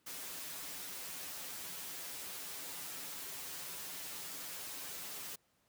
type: noise with comb filter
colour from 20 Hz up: white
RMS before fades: -45 dBFS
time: 0.06-5.36 s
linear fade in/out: 10 ms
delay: 8.7 ms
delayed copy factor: -0.85
effects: pink hiss -75 dBFS RMS until 5.68 s + high-pass 80 Hz 12 dB/octave